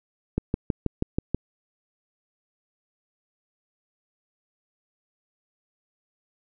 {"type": "click train", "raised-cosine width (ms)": 3, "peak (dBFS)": -10, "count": 7, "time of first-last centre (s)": [0.38, 1.346], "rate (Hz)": 6.21, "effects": []}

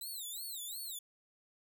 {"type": "tone with vibrato", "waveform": "5% pulse", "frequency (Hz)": 3900, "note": "B7", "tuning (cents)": -23, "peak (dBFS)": -34, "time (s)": [0.01, 0.99], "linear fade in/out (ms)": 5, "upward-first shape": "sine", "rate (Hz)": 2.8, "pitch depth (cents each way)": 220, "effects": []}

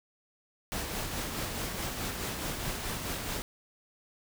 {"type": "noise with tremolo", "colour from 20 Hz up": "pink", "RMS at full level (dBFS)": -34, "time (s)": [0.72, 3.42], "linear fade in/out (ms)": 0, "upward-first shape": "sine", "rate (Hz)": 4.7, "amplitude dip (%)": 35, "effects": []}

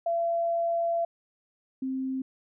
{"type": "tone pair in turn", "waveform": "sine", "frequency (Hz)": [677, 263], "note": ["E5", "C4"], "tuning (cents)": [46, 9], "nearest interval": "octave + major third", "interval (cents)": 1637, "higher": "first", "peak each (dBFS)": [-24, -28], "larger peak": "first", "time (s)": [[0.06, 1.05], [1.82, 2.22]], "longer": "first", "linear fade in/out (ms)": 5, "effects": []}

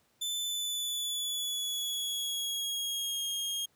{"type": "tone with pitch glide", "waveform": "sawtooth", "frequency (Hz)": [3520, 3247], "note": ["A7", "G#7"], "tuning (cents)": [0, -40], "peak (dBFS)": -29, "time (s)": [0.21, 3.66], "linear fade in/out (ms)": 10, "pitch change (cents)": -140, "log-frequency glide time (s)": [0.39, 3.24], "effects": ["pink hiss -70 dBFS RMS until 3.75 s", "high-pass 100 Hz 12 dB/octave"]}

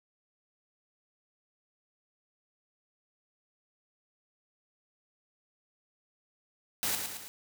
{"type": "noise with echo", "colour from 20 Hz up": "white", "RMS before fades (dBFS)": -31, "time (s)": [6.83, 6.95], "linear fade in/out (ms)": 0, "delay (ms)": 110, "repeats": 3, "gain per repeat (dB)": -5, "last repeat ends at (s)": 7.28, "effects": []}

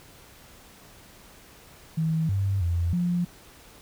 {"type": "tone with pitch steps", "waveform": "sine", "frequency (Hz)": [160.5, 98, 85.7, 175.6], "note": ["E3", "G2", "F2", "F3"], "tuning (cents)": [-46, 0, -32, 10], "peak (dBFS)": -22, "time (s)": [1.97, 3.25], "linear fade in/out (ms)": 10, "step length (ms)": 320, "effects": ["pink hiss -51 dBFS RMS until 3.81 s"]}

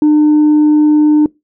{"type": "tone", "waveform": "sine", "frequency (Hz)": 301.5, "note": "D4", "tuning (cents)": 46, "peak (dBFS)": -3, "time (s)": [0.02, 1.26], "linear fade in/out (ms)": 2, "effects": ["noise-tail reverb RT60 0.2 s tail -24 dB re dry", "tanh soft clip ceiling -4 dBFS"]}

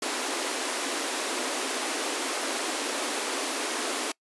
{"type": "high-pass noise", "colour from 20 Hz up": "pink", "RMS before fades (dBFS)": -30, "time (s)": [0.02, 4.12], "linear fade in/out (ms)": 5, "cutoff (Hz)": 250, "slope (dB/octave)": 96, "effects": ["noise-tail reverb RT60 0.1 s tail -25 dB re dry", "resampled to 24000 Hz"]}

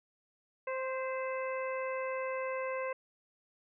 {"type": "harmonic tone with a mistuned harmonic", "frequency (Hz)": 523.3, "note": "C5", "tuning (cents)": 0, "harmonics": [1, 2, 3, 4, 5], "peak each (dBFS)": [-35, -40, -46, -44, -47], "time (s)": [0.67, 2.93], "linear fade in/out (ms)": 5, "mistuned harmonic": 4, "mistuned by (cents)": -30, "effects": []}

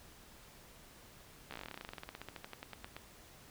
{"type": "slowing click train", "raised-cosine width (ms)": 0.3, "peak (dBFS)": -28, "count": 30, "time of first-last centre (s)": [1.51, 2.966], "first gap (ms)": 14, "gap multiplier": 1.08, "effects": ["pink hiss -58 dBFS RMS until 3.5 s"]}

